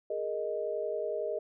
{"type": "chord", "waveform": "sine", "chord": "Ab suspended second", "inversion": "none", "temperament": "equal", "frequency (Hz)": [415.3, 466.2, 622.3], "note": ["Ab4", "Bb4", "Eb5"], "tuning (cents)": [0, 0, 0], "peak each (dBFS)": [-36, -36, -34], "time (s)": [0.1, 1.39], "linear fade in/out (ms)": 5, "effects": []}